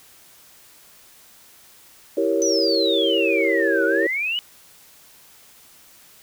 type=chord; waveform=sine; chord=E diminished seventh; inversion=none; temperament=equal; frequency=329.6 / 392 / 466.2 / 554.4 Hz; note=E4 / G4 / Bb4 / Db5; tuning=0 / 0 / 0 / 0 cents; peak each=-23 dBFS; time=2.17-4.07 s; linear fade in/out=5 ms
type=exponential two-way sweep; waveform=sine; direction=down then up; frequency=6110 to 1435 to 3008 Hz; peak=-21 dBFS; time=2.42-4.39 s; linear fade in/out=0 ms; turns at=3.85 s
effects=tanh soft clip ceiling -5 dBFS + white hiss -50 dBFS RMS until 6.22 s